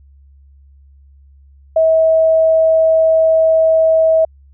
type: tone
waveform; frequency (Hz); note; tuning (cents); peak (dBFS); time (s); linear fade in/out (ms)
sine; 644; E5; -41; -8; 1.76-4.25; 5
effects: added 69 Hz sine -42 dBFS peak until 4.53 s